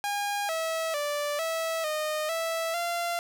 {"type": "tone with pitch steps", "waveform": "sawtooth", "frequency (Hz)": [814, 649, 585, 652, 614, 657, 689], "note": ["G#5", "E5", "D5", "E5", "D#5", "E5", "F5"], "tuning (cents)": [-35, -27, -7, -19, -23, -6, -24], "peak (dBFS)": -24, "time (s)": [0.04, 3.19], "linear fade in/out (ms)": 0, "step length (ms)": 450, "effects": []}